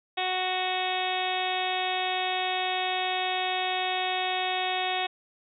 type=harmonic tone; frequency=369.7 Hz; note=F#4; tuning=1 cent flat; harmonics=1 / 2 / 3 / 4 / 5 / 6 / 7 / 8 / 9 / 10; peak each=-37 / -29 / -39 / -42 / -37 / -37 / -35 / -41 / -36 / -36 dBFS; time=0.17-5.07 s; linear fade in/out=10 ms; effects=none